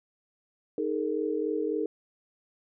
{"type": "chord", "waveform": "sine", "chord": "D# suspended fourth", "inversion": "none", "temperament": "equal with one note detuned", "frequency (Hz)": [311.1, 415.3, 458.9], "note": ["D#4", "G#4", "A#4"], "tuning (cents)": [0, 0, -27], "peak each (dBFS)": -31, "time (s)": [0.78, 1.86], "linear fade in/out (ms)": 2, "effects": []}